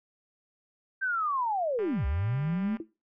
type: linear two-way sweep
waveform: sine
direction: down then up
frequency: 1582 to 61.74 to 226.2 Hz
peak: -26 dBFS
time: 1.01-2.77 s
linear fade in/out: 20 ms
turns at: 2.06 s
type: click train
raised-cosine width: 0.5 ms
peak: -30 dBFS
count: 196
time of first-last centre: 1.79-2.77 s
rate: 199 Hz
type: tone with exponential decay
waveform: sine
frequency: 329.6 Hz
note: E4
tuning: in tune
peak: -29 dBFS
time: 2.8-2.88 s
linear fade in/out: 2 ms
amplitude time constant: 16 ms
effects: noise-tail reverb RT60 0.3 s tail -21 dB re dry